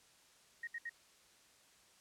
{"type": "tone bursts", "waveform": "sine", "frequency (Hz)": 1872, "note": "A#6", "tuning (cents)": 7, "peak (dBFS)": -40, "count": 3, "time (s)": [0.63, 0.895], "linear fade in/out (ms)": 5, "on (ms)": 43, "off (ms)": 68, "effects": ["white hiss -66 dBFS RMS until 2 s", "low-pass 9000 Hz 12 dB/octave"]}